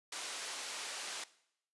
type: band-pass noise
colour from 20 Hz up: white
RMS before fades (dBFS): -43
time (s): 0.12-1.24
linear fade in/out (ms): 5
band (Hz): 470 to 7000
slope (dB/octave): 12
effects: noise-tail reverb RT60 0.7 s tail -18 dB re dry + resampled to 24000 Hz